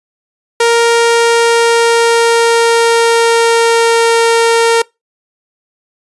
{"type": "tone with pitch glide", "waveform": "sawtooth", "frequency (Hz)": [466.2, 460.8], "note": ["A#4", "A#4"], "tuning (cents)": [0, -20], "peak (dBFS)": -3, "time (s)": [0.6, 4.82], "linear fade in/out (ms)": 5, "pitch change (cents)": -20, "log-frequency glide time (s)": [0.87, 4.19], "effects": ["noise-tail reverb RT60 0.2 s tail -23 dB re dry", "resampled to 24000 Hz"]}